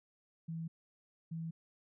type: tone bursts at uneven times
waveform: sine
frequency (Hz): 163.8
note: E3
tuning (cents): -11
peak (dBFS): -38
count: 2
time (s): 0.48-0.68 / 1.31-1.51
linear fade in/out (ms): 10
effects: none